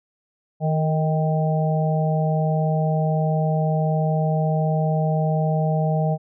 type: harmonic tone with a mistuned harmonic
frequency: 156.9 Hz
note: D#3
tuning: 15 cents sharp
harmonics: 1 / 3 / 4 / 5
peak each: -19 / -30 / -26 / -28 dBFS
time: 0.6-6.18 s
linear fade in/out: 50 ms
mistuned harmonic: 3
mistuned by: -30 cents
effects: none